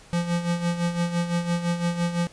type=tone with tremolo; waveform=square; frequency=172.5 Hz; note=F3; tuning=21 cents flat; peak=-21 dBFS; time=0.13-2.27 s; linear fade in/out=0 ms; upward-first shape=sine; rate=5.9 Hz; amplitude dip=65%; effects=pink hiss -50 dBFS RMS until 2.32 s + resampled to 22050 Hz